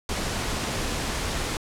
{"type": "noise", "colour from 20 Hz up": "pink", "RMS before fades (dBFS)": -28, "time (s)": [0.09, 1.57], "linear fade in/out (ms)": 2, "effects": ["low-pass 9000 Hz 12 dB/octave"]}